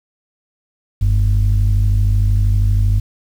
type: tone pair together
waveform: sine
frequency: 46.98 / 99.8 Hz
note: F#1 / G2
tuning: +27 / +32 cents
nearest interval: octave + minor second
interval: 1305 cents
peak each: -12 dBFS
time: 1.01-3 s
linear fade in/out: 10 ms
effects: tanh soft clip ceiling -7 dBFS + 7-bit